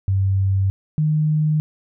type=tone pair in turn; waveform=sine; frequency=96.7 / 153.5 Hz; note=G2 / D#3; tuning=-23 / -23 cents; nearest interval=minor sixth; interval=800 cents; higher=second; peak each=-15 dBFS; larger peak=neither; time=0.08-0.7 / 0.98-1.6 s; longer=neither; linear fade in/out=0 ms; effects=none